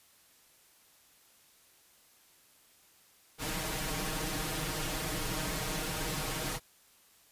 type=noise with comb filter; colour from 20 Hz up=pink; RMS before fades=-35 dBFS; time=3.38-6.6 s; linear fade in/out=50 ms; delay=6.4 ms; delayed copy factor=+1; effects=white hiss -63 dBFS RMS until 7.31 s + resampled to 32000 Hz